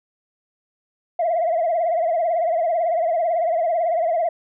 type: tone with vibrato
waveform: sine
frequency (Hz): 672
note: E5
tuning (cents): +33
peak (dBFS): -16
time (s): 1.19-4.29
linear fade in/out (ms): 5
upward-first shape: triangle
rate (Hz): 18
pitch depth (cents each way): 120
effects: tanh soft clip ceiling -14 dBFS